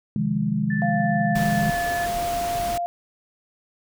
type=chord; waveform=sine; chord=F minor seventh; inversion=second; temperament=equal; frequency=130.81 / 155.56 / 174.61 / 207.7 Hz; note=C3 / Eb3 / F3 / Ab3; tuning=0 / 0 / 0 / 0 cents; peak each=-29 / -26 / -29 / -23 dBFS; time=0.16-1.7 s; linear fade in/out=2 ms
type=tone with pitch glide; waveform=sine; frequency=1760 to 1731.8 Hz; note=A6 to A6; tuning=0 to -28 cents; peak=-28 dBFS; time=0.7-2.06 s; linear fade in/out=5 ms; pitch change=-28 cents; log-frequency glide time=1.31-1.78 s
type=tone; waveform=sine; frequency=696 Hz; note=F5; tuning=6 cents flat; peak=-23 dBFS; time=0.82-2.86 s; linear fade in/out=0 ms
type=noise; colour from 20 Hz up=pink; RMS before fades=-32 dBFS; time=1.35-2.78 s; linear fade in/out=5 ms
effects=none